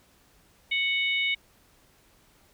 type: harmonic tone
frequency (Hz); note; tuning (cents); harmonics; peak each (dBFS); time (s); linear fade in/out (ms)
740; F#5; 0; 3 / 4 / 5; -25 / -31 / -32; 0.71-1.35; 10
effects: pink hiss -61 dBFS RMS until 2.53 s